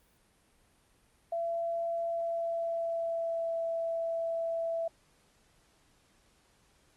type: tone with pitch glide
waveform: sine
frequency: 674 to 663.6 Hz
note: E5 to E5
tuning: +38 to +11 cents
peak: -30 dBFS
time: 1.32-4.88 s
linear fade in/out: 5 ms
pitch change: -27 cents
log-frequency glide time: 2.06-3.58 s
effects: pink hiss -67 dBFS RMS until 6.96 s + Opus 32 kbps